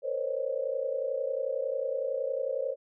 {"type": "tone cluster", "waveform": "sine", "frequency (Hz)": [460.2, 512, 543, 606], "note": ["A#4", "C5", "C#5", "D#5"], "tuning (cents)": [-22, -38, -36, -46], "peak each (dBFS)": [-38, -34, -31, -38], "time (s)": [0.02, 2.76], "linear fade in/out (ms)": 50, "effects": []}